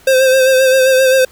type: tone with vibrato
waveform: square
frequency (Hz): 523.3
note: C5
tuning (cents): 0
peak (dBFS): -8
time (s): 0.07-1.25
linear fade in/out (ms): 5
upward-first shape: sine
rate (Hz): 7.6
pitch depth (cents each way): 34
effects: pink hiss -45 dBFS RMS until 1.31 s